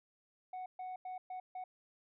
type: tone bursts at uneven times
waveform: sine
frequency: 740 Hz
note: F#5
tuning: in tune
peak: -38 dBFS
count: 5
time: 0.53-0.66 / 0.79-0.96 / 1.05-1.18 / 1.3-1.4 / 1.55-1.64 s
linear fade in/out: 5 ms
effects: tanh soft clip ceiling -40 dBFS